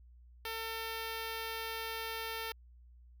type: tone with notch filter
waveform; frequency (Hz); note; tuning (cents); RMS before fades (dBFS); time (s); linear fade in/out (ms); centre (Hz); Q
5% pulse; 450; A4; +39; -40; 0.45-2.52; 2; 7200; 0.75
effects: added 60 Hz sine -55 dBFS peak until 3.2 s